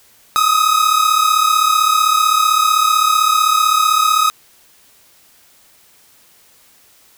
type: tone pair together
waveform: 45% pulse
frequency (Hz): 1244.5 / 1280.2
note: D#6 / D#6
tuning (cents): 0 / +49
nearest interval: unison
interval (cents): 49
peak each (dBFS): -14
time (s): 0.36-4.3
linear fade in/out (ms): 0
effects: white hiss -50 dBFS RMS until 7.17 s